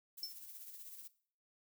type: noise with tremolo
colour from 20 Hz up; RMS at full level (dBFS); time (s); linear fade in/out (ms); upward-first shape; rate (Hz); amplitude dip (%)
violet; -50; 0.17-1.08; 10; sine; 16; 45
type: tone with exponential decay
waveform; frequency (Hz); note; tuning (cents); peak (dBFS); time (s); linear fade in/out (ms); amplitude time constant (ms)
sine; 5330; E8; +18; -35; 0.23-0.36; 2; 27
effects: noise-tail reverb RT60 0.5 s tail -18 dB re dry